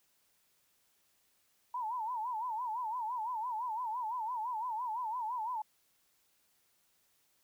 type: tone with vibrato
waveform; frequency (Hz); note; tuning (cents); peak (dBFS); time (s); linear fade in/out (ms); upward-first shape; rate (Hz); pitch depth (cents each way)
sine; 932.3; A#5; 0; -34; 1.74-5.62; 5; sine; 5.9; 150
effects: white hiss -73 dBFS RMS until 7.43 s